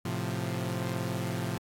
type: chord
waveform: sawtooth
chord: F major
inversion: first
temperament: equal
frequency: 110 / 130.81 / 174.61 Hz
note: A2 / C3 / F3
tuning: 0 / 0 / 0 cents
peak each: -31 dBFS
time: 0.05-1.58 s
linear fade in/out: 5 ms
effects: AAC 64 kbps